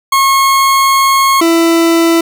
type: tone pair in turn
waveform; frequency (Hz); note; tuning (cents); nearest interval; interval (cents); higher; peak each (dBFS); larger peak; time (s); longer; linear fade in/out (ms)
40% pulse; 1087 / 332.6; C#6 / E4; -34 / +16; octave + major sixth; 2050; first; -6; neither; 0.12-1.41 / 1.41-2.21; first; 5
effects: none